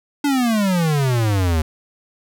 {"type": "exponential sweep", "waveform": "square", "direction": "down", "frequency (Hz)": [294.3, 76.6], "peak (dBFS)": -16, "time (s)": [0.24, 1.62], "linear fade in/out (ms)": 5, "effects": []}